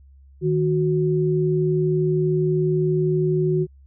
sine tone pair together, 155.53 / 367.9 Hz, D#3 / F#4, 0 / -10 cents, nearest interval octave + minor third, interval 1490 cents, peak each -20 dBFS, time 0.41-3.67 s, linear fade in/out 50 ms, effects added 68 Hz sine -46 dBFS peak until 3.86 s

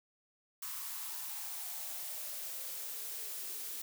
blue noise with high-pass filter sweep, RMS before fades -42 dBFS, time 0.62-3.82 s, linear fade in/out 5 ms, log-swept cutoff 1100 to 330 Hz, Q 4.2, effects none

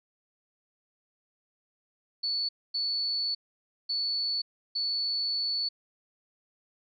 sine tone bursts at uneven times, 4447 Hz, C#8, 5 cents sharp, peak -27 dBFS, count 4, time 2.23-2.49 / 2.74-3.35 / 3.89-4.42 / 4.75-5.69 s, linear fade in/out 10 ms, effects none

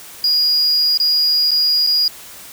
triangle tone with dropouts, 4873 Hz, D#8, 37 cents flat, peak -11 dBFS, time 0.24-2.08 s, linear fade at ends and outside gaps 2 ms, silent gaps 0.975-1 / 1.509-1.515 / 1.866-1.871 s, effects white hiss -37 dBFS RMS until 2.52 s

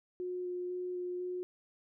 sine tone with vibrato, 360 Hz, F#4, 47 cents flat, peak -35 dBFS, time 0.2-1.43 s, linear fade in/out 0 ms, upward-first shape square, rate 2 Hz, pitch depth 8 cents each way, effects none

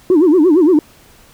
sine tone with vibrato, 332.7 Hz, E4, 16 cents sharp, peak -5 dBFS, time 0.1-0.79 s, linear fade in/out 2 ms, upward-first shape sine, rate 8.7 Hz, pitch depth 230 cents each way, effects tanh soft clip ceiling -4 dBFS + pink hiss -46 dBFS RMS until 1.33 s

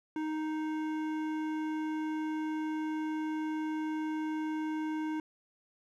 sine tone with hard clipping, 311.1 Hz, D#4, in tune, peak -34 dBFS, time 0.16-5.2 s, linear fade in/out 2 ms, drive 13 dB, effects none

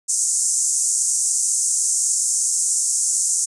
pink band-pass noise, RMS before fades -20 dBFS, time 0.08-3.46 s, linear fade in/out 20 ms, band 6400 to 9300 Hz, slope 48 dB/octave, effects resampled to 24000 Hz

